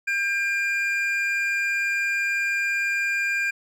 triangle tone pair together, 1600 / 2397 Hz, G6 / D7, +35 / +35 cents, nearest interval perfect fifth, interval 700 cents, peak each -23 / -23 dBFS, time 0.07-3.51 s, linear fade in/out 10 ms, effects none

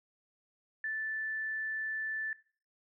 sine tone, 1757 Hz, A6, 3 cents flat, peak -33 dBFS, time 0.84-2.33 s, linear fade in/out 2 ms, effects noise-tail reverb RT60 0.4 s tail -18 dB re dry

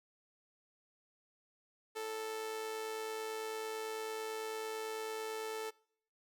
sawtooth tone with amplitude modulation, 440 Hz, A4, in tune, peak -33 dBFS, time 1.95-5.71 s, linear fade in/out 20 ms, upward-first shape sine, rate 109 Hz, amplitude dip 40%, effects noise-tail reverb RT60 0.6 s tail -24 dB re dry

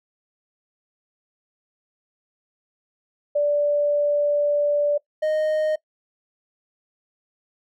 sine / triangle tone pair in turn, 584 / 618.7 Hz, D5 / D#5, -10 / -10 cents, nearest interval minor second, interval 100 cents, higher second, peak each -17 dBFS, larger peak neither, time 3.35-4.98 / 5.22-5.76 s, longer first, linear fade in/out 10 ms, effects noise-tail reverb RT60 0.1 s tail -21 dB re dry

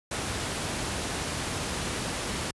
pink noise, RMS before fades -31 dBFS, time 0.11-2.51 s, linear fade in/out 5 ms, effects high-pass 60 Hz 12 dB/octave + resampled to 24000 Hz

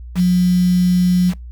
sine tone with quantisation, 180 Hz, F#3, 47 cents flat, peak -10 dBFS, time 0.15-1.34 s, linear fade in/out 50 ms, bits 5, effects noise-tail reverb RT60 0.2 s tail -25 dB re dry + added 60 Hz sine -30 dBFS peak until 1.51 s

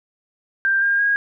sine tone with pitch steps, 1582 / 1608.7 / 1635.9 Hz, G6 / G6 / G#6, +15 / +44 / -27 cents, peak -15 dBFS, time 0.65-1.16 s, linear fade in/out 0 ms, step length 170 ms, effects none

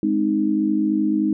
sine chord, Ab major, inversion none, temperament equal, 207.7 / 261.6 / 311.1 Hz, Ab3 / C4 / Eb4, 0 / 0 / 0 cents, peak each -22 / -25 / -19 dBFS, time 0.03-1.33 s, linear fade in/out 2 ms, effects none

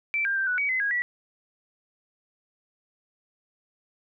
sine tone with pitch steps, 2333 / 1595 / 1569 / 1479 / 2264 / 2040 / 1643 / 1945 Hz, D7 / G6 / G6 / F#6 / C#7 / C7 / G#6 / B6, -12 / +30 / +1 / -1 / +36 / -44 / -19 / -27 cents, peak -23 dBFS, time 0.14-1.02 s, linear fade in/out 0 ms, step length 110 ms, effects none

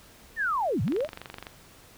sine linear two-way sweep, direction down then up, 1864.7 to 86.9 to 669 Hz, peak -24 dBFS, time 0.36-1.08 s, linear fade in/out 50 ms, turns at 0.82 s
click train, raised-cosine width 0.3 ms, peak -22 dBFS, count 15, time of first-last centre 0.88-1.468 s, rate 23.8 Hz
effects pink hiss -53 dBFS RMS until 1.97 s

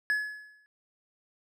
triangle tone with exponential decay, 1700 Hz, G#6, 40 cents sharp, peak -21 dBFS, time 0.1-0.66 s, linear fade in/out 0 ms, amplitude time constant 120 ms, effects none

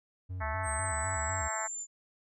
triangle tone with vibrato, 82.41 Hz, E2, in tune, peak -33 dBFS, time 0.29-1.49 s, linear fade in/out 20 ms, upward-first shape square, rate 4 Hz, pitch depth 190 cents each way
harmonic tone, 218.9 Hz, A3, 9 cents flat, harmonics 3 / 4 / 5 / 6 / 7 / 8 / 9 / 10, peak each -40 / -38 / -42 / -41 / -44 / -42 / -44 / -48 dBFS, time 0.4-1.68 s, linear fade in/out 20 ms
sine linear sweep, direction down, 8340 to 7100 Hz, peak -36 dBFS, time 0.63-1.87 s, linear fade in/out 50 ms
effects none

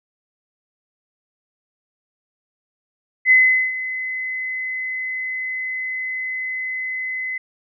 sine tone with ADSR envelope, 2033 Hz, B6, 50 cents sharp, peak -8 dBFS, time 3.25-7.38 s, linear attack 59 ms, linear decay 410 ms, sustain -15 dB, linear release 5 ms, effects none

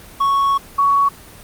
triangle / sine tone pair in turn, 1108.7 / 1119.6 Hz, C#6 / C#6, 0 / +17 cents, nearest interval unison, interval 17 cents, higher second, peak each -11 dBFS, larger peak neither, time 0.2-0.58 / 0.78-1.09 s, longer first, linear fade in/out 10 ms, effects pink hiss -40 dBFS RMS until 1.43 s + Opus 32 kbps

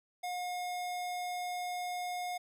square tone, 718 Hz, F5, 48 cents sharp, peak -36 dBFS, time 0.23-2.38 s, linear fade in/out 10 ms, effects resampled to 32000 Hz

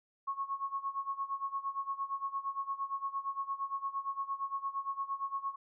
sine tone with tremolo, 1098 Hz, C#6, 17 cents flat, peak -31 dBFS, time 0.27-5.56 s, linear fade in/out 10 ms, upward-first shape sine, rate 8.7 Hz, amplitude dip 85%, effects none

